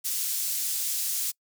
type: high-pass noise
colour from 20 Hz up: pink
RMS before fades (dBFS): -29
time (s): 0.04-1.32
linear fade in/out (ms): 20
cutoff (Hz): 6700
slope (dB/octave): 12
effects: noise-tail reverb RT60 0.1 s tail -26 dB re dry